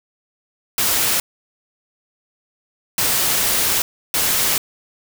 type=noise bursts at uneven times; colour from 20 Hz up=white; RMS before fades=-18 dBFS; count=3; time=0.78-1.2 / 2.98-3.82 / 4.14-4.58 s; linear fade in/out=2 ms; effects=none